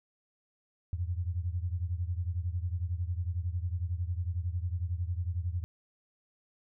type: beating tone pair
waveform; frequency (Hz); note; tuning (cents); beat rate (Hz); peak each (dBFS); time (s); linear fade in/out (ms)
sine; 84.6 / 95.6; E2 / G2; +45 / -43; 11; -32 / -35; 0.93-5.64; 0
effects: none